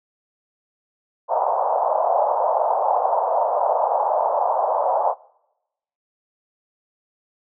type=band-pass noise; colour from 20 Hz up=pink; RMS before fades=-20 dBFS; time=1.28-5.15 s; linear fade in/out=50 ms; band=580 to 950 Hz; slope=48 dB/octave; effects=noise-tail reverb RT60 0.9 s tail -24 dB re dry